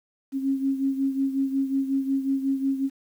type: beating tone pair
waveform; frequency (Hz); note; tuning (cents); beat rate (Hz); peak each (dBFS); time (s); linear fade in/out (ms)
sine; 270 / 275.5; C#4 / C#4; -45 / -11; 5.5; -23 / -29; 0.32-2.9; 50
effects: 9-bit